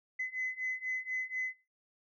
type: beating tone pair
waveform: sine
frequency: 2026 / 2030.1 Hz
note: B6 / B6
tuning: +44 / +47 cents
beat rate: 4.1 Hz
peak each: -37 / -36 dBFS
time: 0.19-1.54 s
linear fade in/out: 10 ms
effects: noise-tail reverb RT60 0.3 s tail -19 dB re dry + tanh soft clip ceiling -27 dBFS